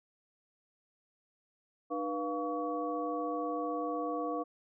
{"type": "tone cluster", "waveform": "sine", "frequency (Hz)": [302.2, 488.6, 699, 1129], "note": ["D4", "B4", "F5", "C#6"], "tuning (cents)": [50, -19, 1, 31], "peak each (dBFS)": [-37, -37, -38, -39], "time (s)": [1.9, 4.44], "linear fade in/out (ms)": 20, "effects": []}